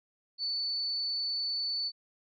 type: tone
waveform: sine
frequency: 4485 Hz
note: C#8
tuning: 19 cents sharp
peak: -30 dBFS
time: 0.38-1.92 s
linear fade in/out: 50 ms
effects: none